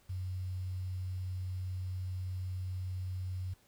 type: tone with quantisation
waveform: sine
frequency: 92.5 Hz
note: F#2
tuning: in tune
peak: -35 dBFS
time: 0.09-3.54 s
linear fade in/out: 10 ms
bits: 10
effects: pink hiss -67 dBFS RMS until 3.67 s